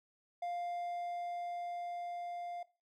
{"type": "tone with level ramp", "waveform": "triangle", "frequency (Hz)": 700, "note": "F5", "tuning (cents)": 4, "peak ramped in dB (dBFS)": [-34, -38], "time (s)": [0.42, 2.63], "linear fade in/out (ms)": 5, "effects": ["noise-tail reverb RT60 0.3 s tail -18 dB re dry"]}